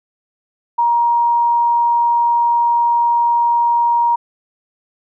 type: tone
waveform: sine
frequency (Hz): 944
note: A#5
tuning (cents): +22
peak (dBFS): -11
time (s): 0.78-4.16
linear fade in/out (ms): 10
effects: none